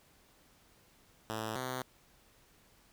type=tone pair in turn; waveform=5% pulse; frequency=110 / 128.56 Hz; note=A2 / C3; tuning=0 / -30 cents; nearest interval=minor third; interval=270 cents; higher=second; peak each=-25 dBFS; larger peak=neither; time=1.3-1.56 / 1.56-1.82 s; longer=neither; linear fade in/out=0 ms; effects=pink hiss -65 dBFS RMS until 2.92 s